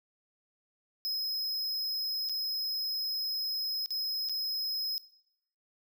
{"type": "tone with dropouts", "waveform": "square", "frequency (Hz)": 5110, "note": "D#8", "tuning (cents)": 45, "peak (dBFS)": -31, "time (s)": [1.05, 4.98], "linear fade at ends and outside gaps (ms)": 0, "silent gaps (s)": [[2.289, 2.295], [3.86, 3.906], [4.288, 4.295]], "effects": ["noise-tail reverb RT60 0.8 s tail -19 dB re dry"]}